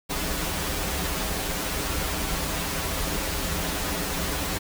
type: noise with comb filter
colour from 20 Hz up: pink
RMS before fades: -28 dBFS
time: 0.09-4.59 s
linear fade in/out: 20 ms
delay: 8.5 ms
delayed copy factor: -0.95
effects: none